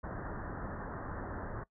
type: low-pass noise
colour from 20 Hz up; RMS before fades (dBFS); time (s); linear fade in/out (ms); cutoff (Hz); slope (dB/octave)
pink; -41; 0.03-1.64; 10; 1800; 96
effects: noise-tail reverb RT60 0.1 s tail -21 dB re dry